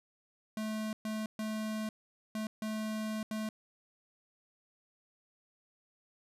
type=tone bursts at uneven times; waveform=square; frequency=216.7 Hz; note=A3; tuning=26 cents flat; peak=-35 dBFS; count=6; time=0.57-0.93 / 1.05-1.26 / 1.39-1.89 / 2.35-2.47 / 2.62-3.23 / 3.31-3.49 s; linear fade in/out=2 ms; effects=resampled to 32000 Hz